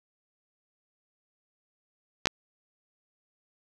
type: clicks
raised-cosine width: 0.2 ms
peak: -5 dBFS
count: 2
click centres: 2.257 / 2.271 s
effects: none